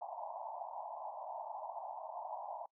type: band-pass noise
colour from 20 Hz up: white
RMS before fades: -45 dBFS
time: 0.01-2.66 s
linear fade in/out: 5 ms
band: 620 to 970 Hz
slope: 96 dB/octave
effects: noise-tail reverb RT60 0.1 s tail -23 dB re dry